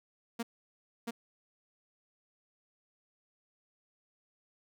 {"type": "tone with echo", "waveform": "sawtooth", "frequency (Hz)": 232.5, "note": "A#3", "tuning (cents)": -4, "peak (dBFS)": -29, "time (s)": [0.39, 0.43], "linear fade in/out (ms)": 10, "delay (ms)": 680, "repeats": 1, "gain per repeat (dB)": -2, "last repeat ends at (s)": 1.11, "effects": []}